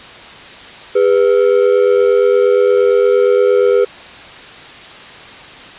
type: ring-modulated tone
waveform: triangle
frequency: 449.4 Hz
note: A4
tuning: 37 cents sharp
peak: -3 dBFS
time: 0.95-3.85 s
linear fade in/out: 10 ms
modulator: 44.3 Hz
effects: white hiss -34 dBFS RMS until 5.78 s + resampled to 8000 Hz